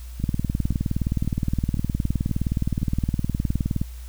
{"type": "two click trains", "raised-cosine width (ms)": 5, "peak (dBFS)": [-10, -19], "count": [70, 6], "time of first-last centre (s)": [[0.24, 3.815], [0.2, 2.818]], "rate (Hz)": [19.3, 1.91], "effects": ["added 60 Hz sine -34 dBFS peak until 4.08 s", "white hiss -50 dBFS RMS until 4.08 s"]}